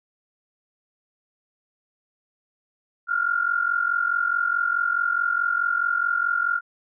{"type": "tone pair together", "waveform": "sine", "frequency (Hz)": [1383.3, 1428], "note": ["F6", "F6"], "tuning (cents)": [-17, 38], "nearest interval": "minor second", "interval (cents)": 55, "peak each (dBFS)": -23, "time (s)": [3.07, 6.61], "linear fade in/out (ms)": 50, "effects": []}